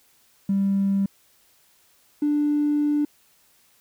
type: tone pair in turn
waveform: triangle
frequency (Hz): 196.7 / 294.7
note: G3 / D4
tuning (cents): +6 / +6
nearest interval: perfect fifth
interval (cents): 700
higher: second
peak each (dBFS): -15 / -15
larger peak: neither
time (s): 0.49-1.06 / 2.22-3.05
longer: second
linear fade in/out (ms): 5
effects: tanh soft clip ceiling -16 dBFS + white hiss -60 dBFS RMS until 3.8 s